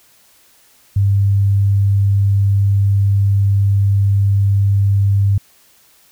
sine tone, 99.5 Hz, G2, 26 cents sharp, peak -10 dBFS, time 0.96-5.38 s, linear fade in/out 5 ms, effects white hiss -51 dBFS RMS until 6.11 s

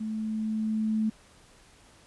sine tone with level ramp, 217.9 Hz, A3, 17 cents flat, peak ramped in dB -30 to -23 dBFS, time 0-1.1 s, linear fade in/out 10 ms, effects pink hiss -57 dBFS RMS until 2.06 s + resampled to 24000 Hz

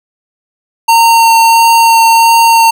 square tone with vibrato, 915 Hz, A#5, 32 cents flat, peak -4 dBFS, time 0.88-2.71 s, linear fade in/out 10 ms, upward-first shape sine, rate 1.5 Hz, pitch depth 9 cents each way, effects none

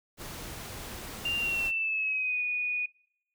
pink noise, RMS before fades -41 dBFS, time 0.17-1.72 s, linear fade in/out 50 ms
sine tone with pitch glide, 2786 to 2468 Hz, F7 to D#7, -5 to -15 cents, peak -27 dBFS, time 1.25-2.86 s, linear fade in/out 5 ms, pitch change -210 cents, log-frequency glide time 1.37-2.41 s
effects noise-tail reverb RT60 0.8 s tail -25 dB re dry

